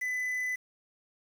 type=tone with quantisation; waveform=triangle; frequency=2003 Hz; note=B6; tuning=24 cents sharp; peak=-28 dBFS; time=0.01-0.56 s; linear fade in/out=10 ms; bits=8; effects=none